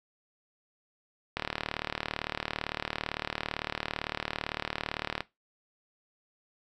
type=click train; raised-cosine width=0.3 ms; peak=-14 dBFS; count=146; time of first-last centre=1.37-5.206 s; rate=37.8 Hz; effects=noise-tail reverb RT60 0.2 s tail -18 dB re dry